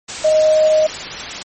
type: tone in noise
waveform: sine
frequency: 622.3 Hz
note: D#5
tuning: in tune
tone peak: -9 dBFS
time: 0.24-0.87 s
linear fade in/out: 10 ms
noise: white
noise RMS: -26 dBFS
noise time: 0.08-1.43 s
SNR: +14 dB
effects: MP3 32 kbps